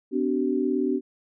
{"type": "tone cluster", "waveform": "sine", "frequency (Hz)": [254, 292, 380.1], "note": ["B3", "D4", "F#4"], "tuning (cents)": [49, -10, 47], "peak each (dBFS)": -26, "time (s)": [0.11, 1.01], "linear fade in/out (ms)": 50, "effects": []}